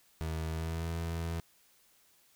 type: tone with pitch glide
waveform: 30% pulse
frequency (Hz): 80 to 83.16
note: D#2 to E2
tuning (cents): +49 to +16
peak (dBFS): -31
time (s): 0.21-1.4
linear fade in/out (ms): 0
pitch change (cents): +67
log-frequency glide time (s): 0.49-0.87
effects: white hiss -66 dBFS RMS until 2.35 s